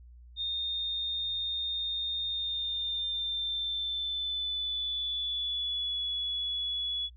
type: tone with pitch glide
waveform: sine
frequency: 3659 to 3394 Hz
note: A#7 to G#7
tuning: -33 to +37 cents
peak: -30 dBFS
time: 0.36-7.1 s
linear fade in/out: 50 ms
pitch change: -130 cents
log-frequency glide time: 2.26-6.02 s
effects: noise-tail reverb RT60 0.1 s tail -25 dB re dry + added 60 Hz sine -49 dBFS peak until 7.16 s